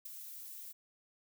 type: noise with ADSR envelope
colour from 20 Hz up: violet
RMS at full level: -43 dBFS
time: 0.05-0.73 s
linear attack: 8 ms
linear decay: 16 ms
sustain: -5 dB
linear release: 20 ms
effects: none